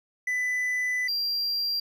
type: tone pair in turn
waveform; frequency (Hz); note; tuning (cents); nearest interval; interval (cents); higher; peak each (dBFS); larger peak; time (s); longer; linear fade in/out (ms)
triangle; 1996 / 4747; B6 / D8; +18 / +18; octave + minor third; 1500; second; -23 / -24; first; 0.27-1.08 / 1.08-1.8; first; 5
effects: none